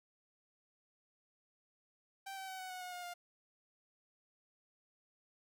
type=tone with pitch steps; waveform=sawtooth; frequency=779 / 767.8 / 756.8 / 746 / 735.3 / 724.7 / 714.3 / 704.1 Hz; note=G5 / G5 / F#5 / F#5 / F#5 / F#5 / F5 / F5; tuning=-11 / -36 / +39 / +14 / -11 / -36 / +39 / +14 cents; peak=-40 dBFS; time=2.26-3.14 s; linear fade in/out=10 ms; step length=110 ms; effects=none